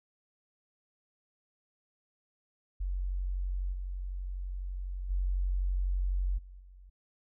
sine tone with level steps, 46 Hz, F#1, 9 cents flat, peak -30 / -34 / -27 / -46 / -50 dBFS, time 2.8-6.9 s, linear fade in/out 10 ms, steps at 3.72 / 5.09 / 6.37 / 6.59 s, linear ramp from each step 20 ms, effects none

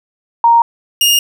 sine / sawtooth tone pair in turn, 932.3 / 2838 Hz, A#5 / F7, 0 / +27 cents, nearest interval octave + perfect fifth, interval 1927 cents, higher second, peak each -5 dBFS, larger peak neither, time 0.44-0.62 / 1.01-1.19 s, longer neither, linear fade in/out 2 ms, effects none

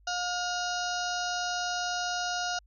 harmonic tone with a mistuned harmonic, 714 Hz, F5, 38 cents sharp, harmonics 1 / 2 / 4 / 5 / 6 / 7 / 8 / 9, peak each -33 / -34 / -40 / -42 / -42 / -40 / -40 / -42 dBFS, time 0.07-2.59 s, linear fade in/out 5 ms, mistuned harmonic 5, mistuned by +110 cents, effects added 50 Hz sine -57 dBFS peak until 2.66 s

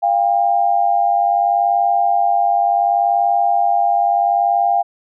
sine tone pair together, 698.3 / 799 Hz, F5 / G5, 0 / +33 cents, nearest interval major second, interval 233 cents, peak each -15 dBFS, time 0.02-4.83 s, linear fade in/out 20 ms, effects none

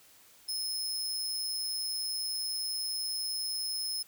sawtooth tone with amplitude modulation, 5170 Hz, E8, 34 cents flat, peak -27 dBFS, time 0.48-4.03 s, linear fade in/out 10 ms, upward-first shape sine, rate 160 Hz, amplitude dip 60%, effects white hiss -59 dBFS RMS until 4.07 s

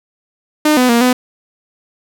sawtooth tone with pitch steps, 303.9 / 251.3 / 235 / 251 Hz, D#4 / B3 / A#3 / B3, -41 / +30 / +14 / +28 cents, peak -5 dBFS, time 0.65-1.13 s, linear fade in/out 5 ms, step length 120 ms, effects none

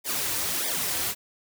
white noise with flanger, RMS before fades -28 dBFS, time 0.04-1.15 s, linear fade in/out 50 ms, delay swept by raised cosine 0.71 to 4.91 ms, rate 1.6 Hz, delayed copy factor -0.85, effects none

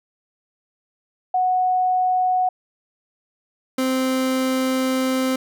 sine / 30% pulse tone pair in turn, 737 / 260.4 Hz, F#5 / C4, -7 / -8 cents, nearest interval octave + tritone, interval 1801 cents, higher first, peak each -16 dBFS, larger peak neither, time 1.34-2.49 / 3.78-5.36 s, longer second, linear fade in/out 5 ms, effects none

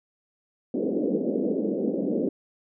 pink band-pass noise, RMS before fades -26 dBFS, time 0.74-2.29 s, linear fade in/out 5 ms, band 200 to 530 Hz, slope 48 dB/octave, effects none

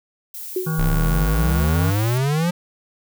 violet noise, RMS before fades -33 dBFS, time 0.34-2.18 s, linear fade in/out 5 ms
sine tone with exponential decay, 370 Hz, F#4, in tune, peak -17 dBFS, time 0.56-0.85 s, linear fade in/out 5 ms, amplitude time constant 63 ms
harmonic tone, 159.7 Hz, D#3, 45 cents sharp, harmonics 1 / 3 / 5 / 7 / 9 / 10, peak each -20 / -36 / -40 / -35 / -34 / -46 dBFS, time 0.66-1.91 s, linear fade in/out 10 ms
square exponential sweep, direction up, 30.87 to 180 Hz, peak -18 dBFS, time 0.78-2.51 s, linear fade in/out 10 ms
effects none

